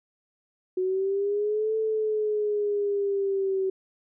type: linear two-way sweep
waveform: sine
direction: up then down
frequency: 366.9 to 441 to 379.6 Hz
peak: -23 dBFS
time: 0.77-3.7 s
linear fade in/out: 5 ms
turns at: 1.76 s
effects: none